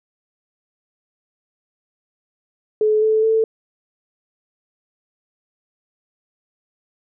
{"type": "tone with pitch steps", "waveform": "sine", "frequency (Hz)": [429.2, 436.5, 443.8], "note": ["A4", "A4", "A4"], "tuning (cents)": [-43, -14, 15], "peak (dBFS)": -13, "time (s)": [2.81, 3.44], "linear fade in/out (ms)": 2, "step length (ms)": 210, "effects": []}